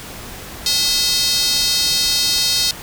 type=tone with high-pass filter; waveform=square; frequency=287.6 Hz; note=D4; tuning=36 cents flat; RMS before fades=-17 dBFS; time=0.66-2.71 s; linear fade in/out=2 ms; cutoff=4300 Hz; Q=3.3; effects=pink hiss -33 dBFS RMS until 2.82 s